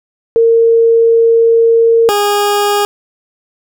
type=tone pair in turn; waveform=sine / 20% pulse; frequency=458.8 / 410.3 Hz; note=A#4 / G#4; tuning=-28 / -21 cents; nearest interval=major second; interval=193 cents; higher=first; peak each=-5 dBFS; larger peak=neither; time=0.36-2.09 / 2.09-2.85 s; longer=first; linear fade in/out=0 ms; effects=none